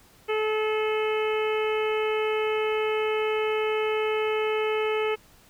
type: harmonic tone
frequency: 432 Hz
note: A4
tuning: 32 cents flat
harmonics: 1 / 2 / 3 / 4 / 5 / 6 / 7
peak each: -24 / -34 / -34 / -41 / -35 / -36 / -39 dBFS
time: 0.28-5.16 s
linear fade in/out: 20 ms
effects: pink hiss -56 dBFS RMS until 5.49 s